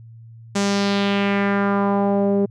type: tone with low-pass filter sweep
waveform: sawtooth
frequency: 200 Hz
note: G3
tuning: 35 cents sharp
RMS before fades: -19 dBFS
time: 0.55-2.46 s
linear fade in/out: 10 ms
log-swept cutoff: 7300 to 440 Hz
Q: 2.2
effects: added 114 Hz sine -39 dBFS peak until 2.5 s